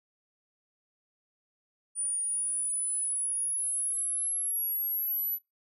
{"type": "exponential sweep", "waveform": "sine", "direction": "up", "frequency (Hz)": [9390, 11940], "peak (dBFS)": -28, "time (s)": [1.95, 5.39], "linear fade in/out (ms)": 50, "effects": ["noise-tail reverb RT60 0.2 s tail -25 dB re dry"]}